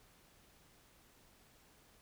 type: silence
effects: pink hiss -66 dBFS RMS until 2.01 s